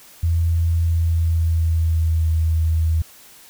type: tone with pitch glide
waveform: sine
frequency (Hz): 83.5 to 80.61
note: E2 to E2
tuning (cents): +23 to -38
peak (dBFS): -15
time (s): 0.23-3.02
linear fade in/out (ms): 5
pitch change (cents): -61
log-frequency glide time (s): 0.81-2.35
effects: white hiss -46 dBFS RMS until 3.49 s